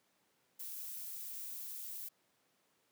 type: noise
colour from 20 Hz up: violet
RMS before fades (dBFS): -45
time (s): 0.59-2.09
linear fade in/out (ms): 10
effects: pink hiss -75 dBFS RMS until 2.91 s + high-pass 200 Hz 12 dB/octave